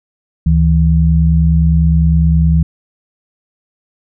sine tone pair together, 72.36 / 162.1 Hz, D2 / E3, -25 / -29 cents, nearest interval octave + major second, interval 1396 cents, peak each -10 dBFS, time 0.46-2.63 s, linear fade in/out 5 ms, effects none

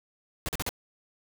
pink noise bursts, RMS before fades -31 dBFS, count 4, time 0.46-0.691 s, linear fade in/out 0 ms, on 27 ms, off 41 ms, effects none

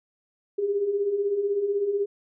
sine beating tone pair, 389.4 / 405.4 Hz, G4 / G#4, -12 / -42 cents, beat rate 16 Hz, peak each -31 / -23 dBFS, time 0.58-2.06 s, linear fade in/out 10 ms, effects none

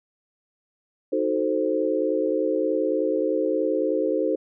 sine chord, D# diminished seventh, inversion none, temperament equal, 311.1 / 370 / 440 / 523.3 Hz, D#4 / F#4 / A4 / C5, 0 / 0 / 0 / 0 cents, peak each -26 / -28 / -26 / -25 dBFS, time 1.12-4.36 s, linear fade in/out 10 ms, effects none

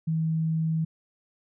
sine tone, 160.6 Hz, E3, 45 cents flat, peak -23 dBFS, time 0.07-0.85 s, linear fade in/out 10 ms, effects none

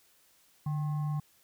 sine tone with frequency modulation, 148.6 Hz, D3, 21 cents sharp, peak -29 dBFS, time 0.66-1.2 s, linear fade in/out 5 ms, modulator 928 Hz, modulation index 0.27, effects white hiss -65 dBFS RMS until 1.43 s

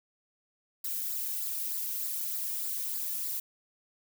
violet noise with flanger, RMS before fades -34 dBFS, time 0.84-3.4 s, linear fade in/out 5 ms, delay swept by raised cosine 0.32 to 1.52 ms, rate 3.3 Hz, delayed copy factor -0.6, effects none

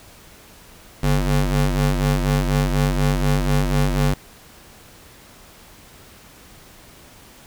30% pulse ring-modulated tone, 96.3 Hz, G2, 30 cents flat, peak -11 dBFS, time 1.03-4.14 s, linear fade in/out 5 ms, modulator 50.2 Hz, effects pink hiss -46 dBFS RMS until 7.46 s

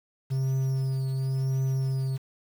triangle tone with tremolo, 133 Hz, C3, 29 cents sharp, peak -21 dBFS, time 0.3-2.18 s, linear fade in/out 20 ms, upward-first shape triangle, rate 0.94 Hz, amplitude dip 30%, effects 8-bit

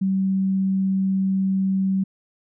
sine tone, 191.7 Hz, G3, 38 cents flat, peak -18 dBFS, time 0.01-2.04 s, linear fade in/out 10 ms, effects none

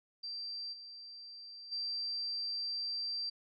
sine tone with level steps, 4699 Hz, D8, in tune, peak -39 / -47 / -35 dBFS, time 0.23-3.3 s, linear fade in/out 10 ms, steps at 0.72 / 1.71 s, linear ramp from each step 20 ms, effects none

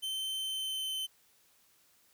45% pulse tone with pitch glide, 3091 to 3070 Hz, G7 to G7, -25 to -37 cents, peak -34 dBFS, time 0.02-1.07 s, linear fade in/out 20 ms, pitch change -12 cents, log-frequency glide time 0.39-0.95 s, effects white hiss -67 dBFS RMS until 2.13 s

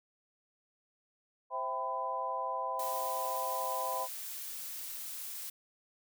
sine chord, C major seventh, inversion none, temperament equal with one note detuned, 523.3 / 659.3 / 784 / 1003.9 Hz, C5 / E5 / G5 / B5, 0 / 0 / 0 / +28 cents, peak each -41 / -41 / -40 / -35 dBFS, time 1.5-4.08 s, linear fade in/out 50 ms
blue noise, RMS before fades -42 dBFS, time 2.79-5.5 s, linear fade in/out 5 ms
effects none

